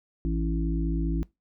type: harmonic tone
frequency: 55 Hz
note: A1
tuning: in tune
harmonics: 1 / 3 / 5 / 6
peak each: -26 / -31 / -33 / -34 dBFS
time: 0.25-1.23 s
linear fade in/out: 0 ms
effects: noise-tail reverb RT60 0.2 s tail -21 dB re dry